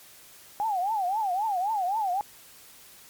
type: tone with vibrato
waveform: sine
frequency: 797 Hz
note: G5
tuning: 28 cents sharp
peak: -24 dBFS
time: 0.6-2.21 s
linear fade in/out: 0 ms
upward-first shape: triangle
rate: 3.8 Hz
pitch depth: 240 cents each way
effects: white hiss -51 dBFS RMS until 3.09 s + MP3 96 kbps